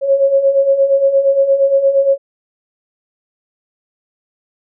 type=beating tone pair; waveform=sine; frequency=542 / 550.6 Hz; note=C#5 / C#5; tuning=-39 / -12 cents; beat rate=8.6 Hz; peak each=-16 / -10 dBFS; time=0.01-2.18 s; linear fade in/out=50 ms; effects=none